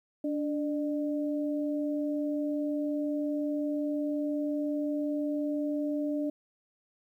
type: tone pair together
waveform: sine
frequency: 292.4 / 602 Hz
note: D4 / D5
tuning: -7 / +43 cents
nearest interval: octave + minor second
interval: 1250 cents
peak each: -29 / -35 dBFS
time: 0.24-6.3 s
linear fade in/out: 5 ms
effects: 11-bit